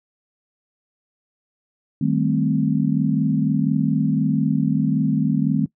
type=chord; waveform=sine; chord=A half-diminished seventh; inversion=second; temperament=equal; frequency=155.56 / 196 / 220 / 261.6 Hz; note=Eb3 / G3 / A3 / C4; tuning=0 / 0 / 0 / 0 cents; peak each=-21 / -24 / -22 / -22 dBFS; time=2.01-5.66 s; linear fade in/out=5 ms; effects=noise-tail reverb RT60 0.1 s tail -21 dB re dry